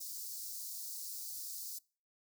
white high-pass noise, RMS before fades -44 dBFS, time 0-1.79 s, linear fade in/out 10 ms, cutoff 4400 Hz, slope 48 dB/octave, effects noise-tail reverb RT60 0.4 s tail -25 dB re dry

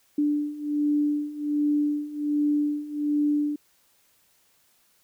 sine beating tone pair, 293.7 / 295 Hz, D4 / D4, 0 / +8 cents, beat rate 1.3 Hz, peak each -27 / -24 dBFS, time 0.18-3.56 s, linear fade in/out 5 ms, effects white hiss -64 dBFS RMS until 5.03 s

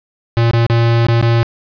square tone with dropouts, 116.54 Hz, A#2, in tune, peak -10 dBFS, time 0.37-1.43 s, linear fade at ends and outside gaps 0 ms, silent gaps 0.511-0.534 / 0.665-0.699 / 1.067-1.085 / 1.213-1.226 s, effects resampled to 11025 Hz + 7-bit

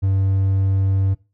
triangle tone, 96.7 Hz, G2, 23 cents flat, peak -13 dBFS, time 0.02-1.15 s, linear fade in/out 20 ms, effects noise-tail reverb RT60 0.3 s tail -20 dB re dry

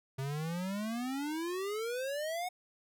square exponential sweep, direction up, 131.3 to 740 Hz, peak -35 dBFS, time 0.18-2.49 s, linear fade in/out 10 ms, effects none

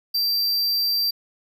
square tone, 4699 Hz, D8, in tune, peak -20 dBFS, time 0.14-1.11 s, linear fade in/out 10 ms, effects none

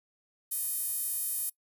sawtooth tone with high-pass filter, 619 Hz, D#5, 9 cents flat, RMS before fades -33 dBFS, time 0.51-1.5 s, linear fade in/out 10 ms, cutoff 11000 Hz, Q 3.2, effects noise-tail reverb RT60 0.1 s tail -23 dB re dry

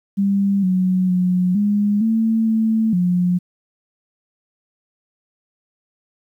sine tone with pitch steps, 198.3 / 184.7 / 181.3 / 205.6 / 223.7 / 221.7 / 178.5 Hz, G3 / F#3 / F#3 / G#3 / A3 / A3 / F3, +20 / -3 / -35 / -17 / +29 / +13 / +38 cents, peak -14 dBFS, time 0.17-3.39 s, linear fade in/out 20 ms, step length 460 ms, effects 9-bit

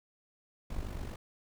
brown noise with amplitude modulation, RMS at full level -36 dBFS, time 0.7-1.16 s, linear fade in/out 5 ms, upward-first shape sine, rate 48.8 Hz, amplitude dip 60%, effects none

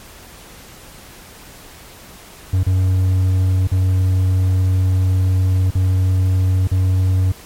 triangle tone with dropouts, 93.2 Hz, F#2, 13 cents sharp, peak -10 dBFS, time 2.53-7.32 s, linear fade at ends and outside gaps 5 ms, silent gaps 2.633-2.665 / 3.673-3.716 / 5.706-5.751 / 6.674-6.714 s, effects pink hiss -40 dBFS RMS until 7.45 s + MP3 64 kbps

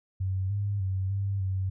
sine tone with pitch steps, 94.7 / 101.3 / 95 / 98.7 / 94.9 Hz, F#2 / G#2 / F#2 / G2 / F#2, +41 / -43 / +46 / +12 / +44 cents, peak -26 dBFS, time 0.2-1.7 s, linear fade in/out 10 ms, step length 300 ms, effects none

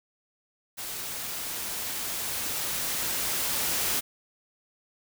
white noise with level ramp, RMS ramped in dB -36 to -27 dBFS, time 0.77-4.01 s, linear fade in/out 20 ms, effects none

